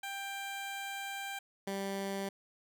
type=tone pair in turn; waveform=15% pulse; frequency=790 / 196.19 Hz; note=G5 / G3; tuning=+13 / +2 cents; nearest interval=2 octaves; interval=2411 cents; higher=first; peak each=-32 / -29 dBFS; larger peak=second; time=0.03-1.39 / 1.67-2.29 s; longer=first; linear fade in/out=5 ms; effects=none